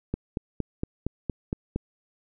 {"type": "click train", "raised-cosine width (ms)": 3, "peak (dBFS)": -14, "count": 8, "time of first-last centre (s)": [0.14, 1.76], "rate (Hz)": 4.32, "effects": []}